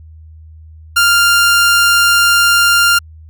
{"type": "tone", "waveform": "sawtooth", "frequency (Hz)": 1396.9, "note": "F6", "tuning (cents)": 0, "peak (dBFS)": -4, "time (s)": [0.96, 2.99], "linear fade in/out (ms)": 10, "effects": ["added 79 Hz sine -34 dBFS peak until 3.29 s"]}